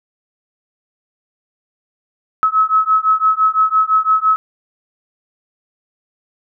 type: beating tone pair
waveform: sine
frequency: 1286 / 1291.9 Hz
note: E6 / E6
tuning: -43 / -35 cents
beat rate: 5.9 Hz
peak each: -14 dBFS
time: 2.43-4.36 s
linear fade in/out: 0 ms
effects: none